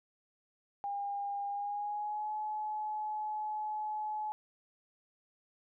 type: tone with pitch glide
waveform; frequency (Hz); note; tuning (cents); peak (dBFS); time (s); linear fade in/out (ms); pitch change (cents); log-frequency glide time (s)
sine; 806 to 852.9; G5 to G#5; +48 to +46; -34; 0.84-4.32; 0; +98; 1.48-2.32
effects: none